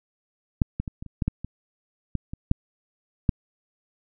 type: clicks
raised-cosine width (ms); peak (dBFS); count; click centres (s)
5; -6 / -14 / -19 / -23 / -27 / -11 / -10 / -20 / -13 / -21 / -6 / -6; 12; 0.618 / 0.8 / 0.878 / 1.025 / 1.063 / 1.222 / 1.28 / 1.446 / 2.153 / 2.335 / 2.514 / 3.292
effects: none